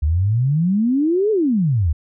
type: exponential two-way sweep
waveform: sine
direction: up then down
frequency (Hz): 71.2 to 445.9 to 71.2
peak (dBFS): -14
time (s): 0.02-1.93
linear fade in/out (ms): 10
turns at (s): 1.31
effects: none